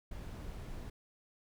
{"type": "noise", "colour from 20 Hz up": "brown", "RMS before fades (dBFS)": -44, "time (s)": [0.11, 0.9], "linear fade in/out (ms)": 5, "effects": []}